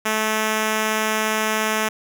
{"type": "tone", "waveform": "5% pulse", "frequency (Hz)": 217.3, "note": "A3", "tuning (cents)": -21, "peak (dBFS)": -8, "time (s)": [0.05, 1.89], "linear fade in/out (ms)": 10, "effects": []}